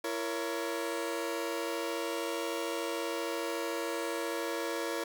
sawtooth chord, A# diminished, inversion second, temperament just, 335.6 / 466.2 / 559.4 Hz, E4 / A#4 / C#5, +31 / 0 / +16 cents, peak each -33 / -33 / -34 dBFS, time 0.04-5.04 s, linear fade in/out 5 ms, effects none

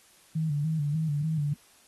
sine tone with vibrato, 152.1 Hz, D#3, 39 cents flat, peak -25 dBFS, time 0.35-1.54 s, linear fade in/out 10 ms, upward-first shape square, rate 3.4 Hz, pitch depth 76 cents each way, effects white hiss -59 dBFS RMS until 1.87 s + AAC 32 kbps

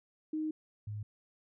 sine tone pair in turn, 310.8 / 105.13 Hz, D#4 / G#2, -2 / +22 cents, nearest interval octave + perfect fifth, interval 1876 cents, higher first, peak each -32 / -37 dBFS, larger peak first, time 0.33-0.51 / 0.87-1.03 s, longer first, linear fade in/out 5 ms, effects none

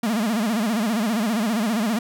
45% pulse tone with vibrato, 220 Hz, A3, in tune, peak -20 dBFS, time 0.03-1.99 s, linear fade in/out 5 ms, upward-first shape sine, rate 15 Hz, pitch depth 150 cents each way, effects none

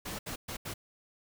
pink noise bursts at uneven times, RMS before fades -39 dBFS, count 4, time 0.05-0.19 / 0.26-0.36 / 0.48-0.57 / 0.65-0.74 s, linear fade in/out 10 ms, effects none

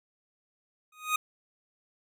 25% pulse tone with exponential growth, 1244.5 Hz, D#6, in tune, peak -18 dBFS, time 0.92-1.16 s, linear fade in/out 5 ms, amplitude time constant 52 ms, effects none

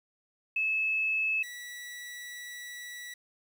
sine / sawtooth tone pair in turn, 2600 / 1947.8 Hz, E7 / B6, -24 / -24 cents, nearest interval perfect fourth, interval 500 cents, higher first, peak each -26 / -37 dBFS, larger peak first, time 0.56-1.43 / 1.43-3.14 s, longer second, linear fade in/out 5 ms, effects 10-bit

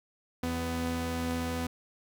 sawtooth tone pair together, 82.41 / 249.5 Hz, E2 / B3, 0 / +18 cents, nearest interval octave + perfect fifth, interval 1918 cents, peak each -31 / -28 dBFS, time 0.43-1.67 s, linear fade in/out 5 ms, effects none

